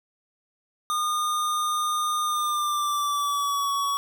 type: tone with pitch glide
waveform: square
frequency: 1219 to 1124.3 Hz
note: D#6 to C#6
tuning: -36 to +24 cents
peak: -24 dBFS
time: 0.9-3.97 s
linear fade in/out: 0 ms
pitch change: -140 cents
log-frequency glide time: 2.23-3.71 s
effects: none